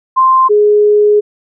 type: tone pair in turn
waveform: sine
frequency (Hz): 1046 / 417.4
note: C6 / G#4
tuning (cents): -1 / +9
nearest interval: octave + major third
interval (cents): 1590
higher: first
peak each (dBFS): -5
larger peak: neither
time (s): 0.16-0.49 / 0.49-1.21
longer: second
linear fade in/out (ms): 20
effects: none